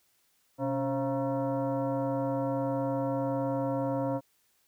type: tone with frequency modulation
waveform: sine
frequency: 128.2 Hz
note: C3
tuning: 35 cents flat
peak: -27 dBFS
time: 0.58-4.21 s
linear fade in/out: 50 ms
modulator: 407 Hz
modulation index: 1.7
effects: white hiss -70 dBFS RMS until 4.67 s